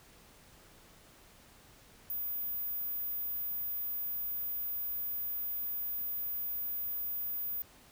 sine tone, 14900 Hz, A#9, 2 cents flat, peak -32 dBFS, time 2.1-7.62 s, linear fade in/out 0 ms, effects tanh soft clip ceiling -31 dBFS + pink hiss -59 dBFS RMS until 7.91 s

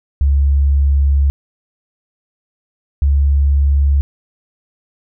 sine tone pair in turn, 69.9 / 70.3 Hz, C#2 / C#2, +15 / +25 cents, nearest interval unison, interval 10 cents, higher second, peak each -9 dBFS, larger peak neither, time 0.21-1.3 / 3.02-4.01 s, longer first, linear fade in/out 0 ms, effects none

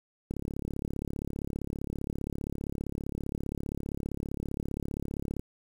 click train, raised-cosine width 3 ms, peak -21 dBFS, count 180, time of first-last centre 0.31-5.395 s, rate 35.2 Hz, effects 8-bit

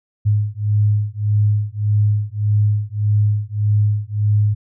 sine beating tone pair, 103.83 / 105.53 Hz, G#2 / G#2, 0 / +28 cents, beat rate 1.7 Hz, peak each -17 dBFS, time 0.25-4.55 s, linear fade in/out 20 ms, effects none

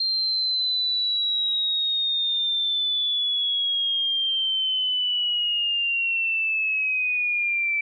sine linear sweep, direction down, 4186 to 2317 Hz, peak -21 dBFS, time 0-7.81 s, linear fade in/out 5 ms, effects none

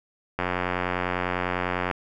click train, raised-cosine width 0.5 ms, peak -10 dBFS, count 138, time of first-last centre 0.39-1.912 s, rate 90 Hz, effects none

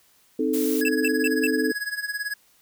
sine chord, A diminished, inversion first, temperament equal with one note detuned, 261.6 / 311.1 / 438.7 Hz, C4 / Eb4 / A4, 0 / 0 / -5 cents, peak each -25 dBFS, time 0.39-1.72 s, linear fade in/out 5 ms
blue noise, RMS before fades -32 dBFS, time 0.53-0.82 s, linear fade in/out 10 ms
square tone with tremolo, 1671 Hz, G#6, 10 cents sharp, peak -25 dBFS, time 0.81-2.34 s, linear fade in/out 5 ms, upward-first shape sine, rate 18 Hz, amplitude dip 80%
square tone bursts, 2657 Hz, E7, 13 cents sharp, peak -23 dBFS, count 4, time 0.85-1.47 s, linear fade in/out 2 ms, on 35 ms, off 160 ms
effects white hiss -60 dBFS RMS until 2.61 s

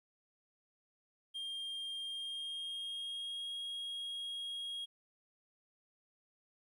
triangle tone with pitch glide, 3207 to 3278 Hz, G7 to G#7, +39 to -23 cents, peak -38 dBFS, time 1.34-4.86 s, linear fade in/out 20 ms, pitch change +38 cents, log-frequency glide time 2.04-3.54 s, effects 13-bit

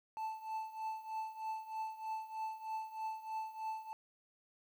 triangle tone with tremolo, 879 Hz, A5, 2 cents flat, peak -34 dBFS, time 0.17-3.93 s, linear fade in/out 0 ms, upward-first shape triangle, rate 3.2 Hz, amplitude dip 85%, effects 11-bit

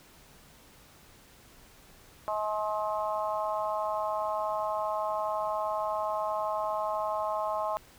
harmonic tone, 212.4 Hz, G#3, 39 cents sharp, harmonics 3 / 4 / 5 / 6, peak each -32 / -34 / -33 / -41 dBFS, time 2.28-7.77 s, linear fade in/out 0 ms, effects pink hiss -56 dBFS RMS until 7.98 s

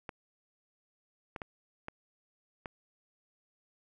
clicks, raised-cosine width 0.5 ms, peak -24 dBFS, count 5, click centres 0.092 / 1.362 / 1.418 / 1.884 / 2.658 s, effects none

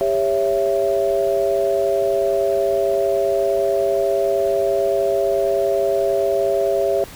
sine chord, C# diminished, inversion second, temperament just, 399.1 / 554.4 / 665.2 Hz, G4 / C#5 / E5, +31 / 0 / +16 cents, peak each -20 dBFS, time 0.01-7.04 s, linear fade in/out 0 ms, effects pink hiss -39 dBFS RMS until 7.15 s

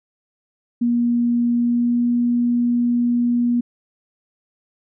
sine tone with pitch glide, 238.5 to 240.4 Hz, A#3 to B3, +40 to -46 cents, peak -15 dBFS, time 0.81-3.61 s, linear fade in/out 10 ms, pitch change +14 cents, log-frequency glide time 1.54-2.07 s, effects none

